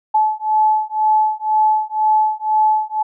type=beating tone pair; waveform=sine; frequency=861 / 863 Hz; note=A5 / A5; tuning=-38 / -34 cents; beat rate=2 Hz; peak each=-16 dBFS; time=0.14-3.03 s; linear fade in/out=10 ms; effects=none